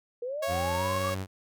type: linear sweep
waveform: sine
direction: up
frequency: 467.8 to 1174.7 Hz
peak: -31 dBFS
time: 0.22-1.1 s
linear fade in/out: 5 ms
type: tone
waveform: sawtooth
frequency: 552 Hz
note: C#5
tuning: 7 cents flat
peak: -26 dBFS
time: 0.42-1.15 s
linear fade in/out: 10 ms
type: tone with pitch glide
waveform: sawtooth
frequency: 87.31 to 95.21 Hz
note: F2 to G2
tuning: 0 to -50 cents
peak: -28 dBFS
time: 0.47-1.27 s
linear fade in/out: 50 ms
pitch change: +150 cents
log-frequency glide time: 0.76-0.83 s
effects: none